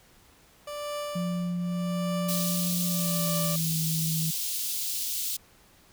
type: tone with tremolo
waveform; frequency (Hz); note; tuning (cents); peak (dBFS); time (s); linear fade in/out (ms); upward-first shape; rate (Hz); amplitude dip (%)
30% pulse; 587.3; D5; 0; -28; 0.67-3.56; 5; triangle; 0.83; 90
type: tone with pitch glide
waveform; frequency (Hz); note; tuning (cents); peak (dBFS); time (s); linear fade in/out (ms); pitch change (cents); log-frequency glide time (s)
sine; 176.2 to 160.65; F3 to E3; +16 to -44; -27; 1.15-4.31; 10; -160; 2.86-3.76
type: high-pass noise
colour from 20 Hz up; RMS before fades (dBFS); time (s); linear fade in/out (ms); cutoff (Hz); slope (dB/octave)
white; -31; 2.28-5.37; 10; 3200; 24
effects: pink hiss -58 dBFS RMS until 5.92 s